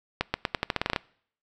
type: accelerating click train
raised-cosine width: 0.3 ms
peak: -8 dBFS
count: 12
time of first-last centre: 0.21-0.962 s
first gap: 130 ms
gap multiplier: 0.86
effects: noise-tail reverb RT60 0.6 s tail -24 dB re dry

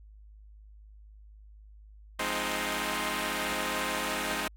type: chord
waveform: 5% pulse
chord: F minor seventh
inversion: none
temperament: equal with one note detuned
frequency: 174.61 / 209.3 / 261.6 / 311.1 Hz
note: F3 / Ab3 / C4 / Eb4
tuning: 0 / +14 / 0 / 0 cents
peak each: -28 / -24 / -24 / -23 dBFS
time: 2.19-4.48 s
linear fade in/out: 5 ms
effects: added 52 Hz sine -49 dBFS peak until 4.56 s + AAC 64 kbps

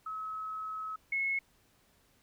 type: tone pair in turn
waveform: sine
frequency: 1286 / 2182 Hz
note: E6 / C#7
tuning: -43 / -28 cents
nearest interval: major sixth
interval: 915 cents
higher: second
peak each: -36 / -29 dBFS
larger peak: second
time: 0.06-0.96 / 1.12-1.39 s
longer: first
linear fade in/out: 5 ms
effects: pink hiss -68 dBFS RMS until 2.22 s

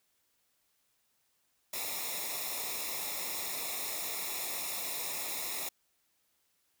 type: noise with comb filter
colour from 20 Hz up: white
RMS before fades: -37 dBFS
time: 1.73-5.69 s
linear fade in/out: 5 ms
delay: 0.65 ms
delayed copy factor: -0.8
effects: white hiss -75 dBFS RMS until 6.8 s

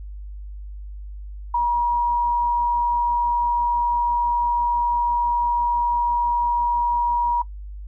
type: tone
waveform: sine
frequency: 956 Hz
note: A#5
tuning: 43 cents sharp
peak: -17 dBFS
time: 1.54-7.42 s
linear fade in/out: 5 ms
effects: noise-tail reverb RT60 0.1 s tail -20 dB re dry + added 50 Hz sine -32 dBFS peak until 7.87 s

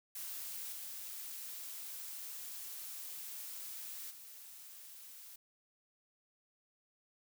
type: noise with level steps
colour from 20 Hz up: blue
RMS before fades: -44 / -46 / -53 dBFS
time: 0.15-5.36 s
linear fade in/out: 5 ms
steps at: 0.72 / 4.1 s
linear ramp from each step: 10 ms
effects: none

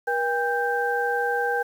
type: tone cluster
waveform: sine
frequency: 478.6 / 804 / 1567 Hz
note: A#4 / G5 / G6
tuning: +46 / +44 / -1 cents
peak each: -26 dBFS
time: 0.07-1.63 s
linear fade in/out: 10 ms
effects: 8-bit

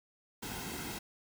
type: noise with comb filter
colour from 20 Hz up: pink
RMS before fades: -41 dBFS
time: 0.42-0.99 s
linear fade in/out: 10 ms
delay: 1.7 ms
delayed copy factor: -0.6
effects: none

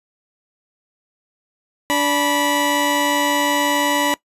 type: tone pair together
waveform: 20% pulse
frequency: 290.5 / 977.1 Hz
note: D4 / B5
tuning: -19 / -19 cents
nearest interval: octave + major sixth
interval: 2100 cents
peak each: -14 / -14 dBFS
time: 1.9-4.14 s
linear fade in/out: 0 ms
effects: noise-tail reverb RT60 0.1 s tail -20 dB re dry + resampled to 32000 Hz

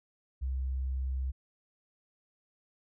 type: tone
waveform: sine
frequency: 65.41 Hz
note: C2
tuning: in tune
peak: -30 dBFS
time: 0.41-1.32 s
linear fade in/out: 20 ms
effects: none

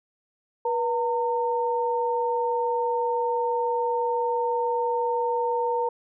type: tone pair together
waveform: sine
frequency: 483.6 / 913 Hz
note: B4 / A#5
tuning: -36 / -36 cents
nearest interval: major seventh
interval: 1100 cents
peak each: -25 dBFS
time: 0.65-5.89 s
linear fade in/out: 5 ms
effects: none

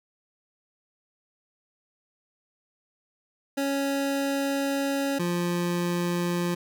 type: tone pair in turn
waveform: 25% pulse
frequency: 277.2 / 174.63 Hz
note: C#4 / F3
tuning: 0 / 0 cents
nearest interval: minor sixth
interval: 800 cents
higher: first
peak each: -21 / -21 dBFS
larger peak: neither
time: 3.57-5.19 / 5.19-6.55 s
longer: first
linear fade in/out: 10 ms
effects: none

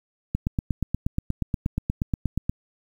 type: click train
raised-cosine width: 5 ms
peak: -11 dBFS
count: 19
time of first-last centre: 0.35-2.495 s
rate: 8.39 Hz
effects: 8-bit

